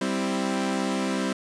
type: chord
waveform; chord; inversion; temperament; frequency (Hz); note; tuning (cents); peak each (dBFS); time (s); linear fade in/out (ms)
sawtooth; C major; second; equal; 196 / 261.6 / 329.6; G3 / C4 / E4; 0 / 0 / 0; -24 / -24 / -28; 0.01-1.33; 5
effects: resampled to 22050 Hz